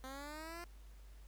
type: linear sweep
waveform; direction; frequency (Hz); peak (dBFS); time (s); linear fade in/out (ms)
10% pulse; up; 258.2 to 349.5; -38; 0.04-0.64; 0
effects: added 50 Hz sine -53 dBFS peak until 1.27 s + pink hiss -68 dBFS RMS until 1.27 s